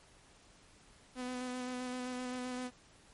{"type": "tone with vibrato", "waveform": "sawtooth", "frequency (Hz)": 251.1, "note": "B3", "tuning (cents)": 29, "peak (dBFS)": -34, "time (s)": [1.15, 2.71], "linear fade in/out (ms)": 50, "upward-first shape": "square", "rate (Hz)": 7.7, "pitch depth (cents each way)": 13, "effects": ["pink hiss -62 dBFS RMS until 3.13 s", "MP3 48 kbps"]}